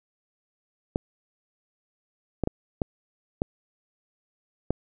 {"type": "clicks", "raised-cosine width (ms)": 2, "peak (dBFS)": -11, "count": 6, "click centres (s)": [0.959, 2.437, 2.474, 2.818, 3.419, 4.706], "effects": []}